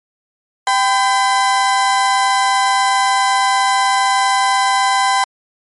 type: tone pair together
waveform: 35% pulse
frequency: 784 / 1011.5 Hz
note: G5 / B5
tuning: 0 / +41 cents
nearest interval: major third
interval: 441 cents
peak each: -13 dBFS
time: 0.67-5.24 s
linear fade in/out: 2 ms
effects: MP3 48 kbps